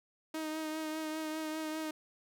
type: tone with vibrato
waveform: sawtooth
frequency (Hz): 313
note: D#4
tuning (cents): +10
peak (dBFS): -32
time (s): 0.34-1.91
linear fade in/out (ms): 5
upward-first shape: triangle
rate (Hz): 5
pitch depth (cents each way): 28
effects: none